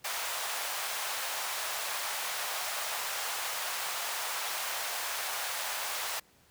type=high-pass noise; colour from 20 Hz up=pink; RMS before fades=-35 dBFS; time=0.04-6.2 s; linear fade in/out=10 ms; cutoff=670 Hz; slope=24 dB/octave; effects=pink hiss -63 dBFS RMS until 6.5 s + high-pass 60 Hz 12 dB/octave